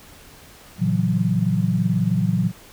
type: chord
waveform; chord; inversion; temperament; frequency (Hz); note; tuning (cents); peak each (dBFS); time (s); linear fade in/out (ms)
sine; F# dominant seventh; first; just; 115.62 / 138.75 / 166.5 / 185; A#2 / C#3 / E3 / F#3; -14 / +2 / +18 / 0; -23 / -27 / -22 / -21; 0.78-2.52; 50
effects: pink hiss -46 dBFS RMS until 2.72 s